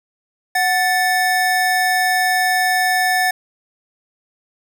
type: tone pair together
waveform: square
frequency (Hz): 740 / 1760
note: F#5 / A6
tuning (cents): 0 / 0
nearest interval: octave + minor third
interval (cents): 1500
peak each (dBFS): -18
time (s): 0.55-3.31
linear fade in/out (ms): 5
effects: none